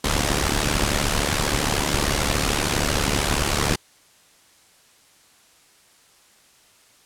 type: noise with amplitude modulation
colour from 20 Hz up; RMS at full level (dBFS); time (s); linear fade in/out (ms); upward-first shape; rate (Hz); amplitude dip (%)
pink; -18; 0.04-3.76; 5; sine; 73.1; 80
effects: white hiss -55 dBFS RMS until 7.05 s + low-pass 10000 Hz 12 dB/octave